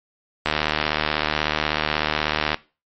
click train, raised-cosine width 0.3 ms, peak -3 dBFS, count 160, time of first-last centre 0.46-2.544 s, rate 76.3 Hz, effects noise-tail reverb RT60 0.3 s tail -19 dB re dry + MP3 32 kbps

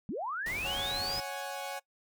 sine linear sweep, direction up, 162.6 to 5140 Hz, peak -33 dBFS, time 0.09-1.2 s, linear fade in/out 0 ms
pink noise, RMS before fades -42 dBFS, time 0.46-1.2 s, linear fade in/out 2 ms
sawtooth chord, C# suspended fourth, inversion none, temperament equal, 554.4 / 740 / 830.6 Hz, C#5 / F#5 / G#5, 0 / 0 / 0 cents, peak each -37 dBFS, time 0.64-1.8 s, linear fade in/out 20 ms
effects noise-tail reverb RT60 0.1 s tail -21 dB re dry

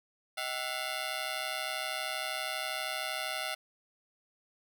10% pulse ring-modulated tone, 699 Hz, F5, 1 cent sharp, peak -22 dBFS, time 0.37-3.55 s, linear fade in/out 10 ms, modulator 66.3 Hz, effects none

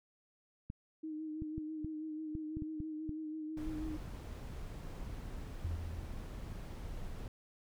clicks, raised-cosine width 5 ms, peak -29 dBFS, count 9, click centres 0.701 / 1.421 / 1.58 / 1.846 / 2.352 / 2.57 / 2.622 / 2.803 / 3.093 s
sine tone with vibrato, 311.1 Hz, D#4, in tune, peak -39 dBFS, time 1.03-3.97 s, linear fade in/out 10 ms, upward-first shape sine, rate 6.1 Hz, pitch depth 31 cents each way
brown noise, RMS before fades -44 dBFS, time 3.57-7.28 s, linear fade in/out 2 ms
sine tone with exponential decay, 82.6 Hz, E2, 4 cents sharp, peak -34 dBFS, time 5.64-7.02 s, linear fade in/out 5 ms, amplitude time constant 300 ms
effects none

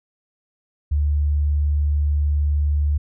sine tone, 73.42 Hz, D2, in tune, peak -16 dBFS, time 0.91-2.98 s, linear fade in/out 10 ms, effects none

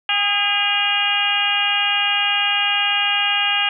harmonic tone with a mistuned harmonic, 405.9 Hz, G#4, 40 cents flat, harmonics 2 / 3 / 4 / 5 / 6 / 7 / 8, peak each -25 / -28 / -25 / -29 / -23 / -19 / -27 dBFS, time 0.09-3.69 s, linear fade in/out 2 ms, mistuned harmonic 3, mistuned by +39 cents, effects none

